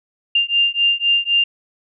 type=beating tone pair; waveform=sine; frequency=2794 / 2797.9 Hz; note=F7 / F7; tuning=0 / +3 cents; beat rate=3.9 Hz; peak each=-17 dBFS; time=0.35-1.44 s; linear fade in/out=5 ms; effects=none